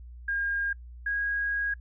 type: tone pair in turn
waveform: sine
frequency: 1617 / 1643.4 Hz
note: G#6 / G#6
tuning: -47 / -19 cents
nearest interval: unison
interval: 28 cents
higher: second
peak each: -26 dBFS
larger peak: neither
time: 0.28-0.73 / 1.06-1.74 s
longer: second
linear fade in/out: 5 ms
effects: noise-tail reverb RT60 0.1 s tail -25 dB re dry + added 60 Hz sine -42 dBFS peak until 1.8 s